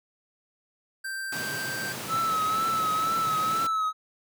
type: tone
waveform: square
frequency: 1568 Hz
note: G6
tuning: in tune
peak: -32 dBFS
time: 1.04-1.93 s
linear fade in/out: 10 ms
type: high-pass noise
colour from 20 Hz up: pink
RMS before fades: -36 dBFS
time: 1.32-3.67 s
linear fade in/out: 5 ms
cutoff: 110 Hz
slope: 48 dB/octave
type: tone with vibrato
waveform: triangle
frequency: 1300 Hz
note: E6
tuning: 24 cents flat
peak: -22 dBFS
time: 2.08-3.93 s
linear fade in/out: 50 ms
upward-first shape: triangle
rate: 2.1 Hz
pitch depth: 50 cents each way
effects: none